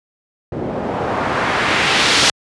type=noise with low-pass filter sweep; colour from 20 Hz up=white; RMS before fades=-17 dBFS; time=0.52-2.3 s; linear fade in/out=2 ms; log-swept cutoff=380 to 5100 Hz; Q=1; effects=high-pass 80 Hz 12 dB/octave + resampled to 24000 Hz